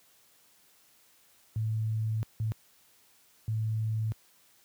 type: tone bursts at uneven times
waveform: sine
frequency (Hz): 110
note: A2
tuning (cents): 0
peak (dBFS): -27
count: 3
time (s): 1.56-2.23 / 2.4-2.52 / 3.48-4.12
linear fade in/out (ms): 0
effects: white hiss -63 dBFS RMS until 4.64 s + high-pass 60 Hz 12 dB/octave